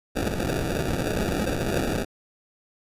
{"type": "noise with sample-and-hold", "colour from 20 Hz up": "blue", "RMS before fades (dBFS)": -26, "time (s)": [0.15, 2.05], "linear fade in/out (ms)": 20, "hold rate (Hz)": 1050, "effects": ["resampled to 32000 Hz"]}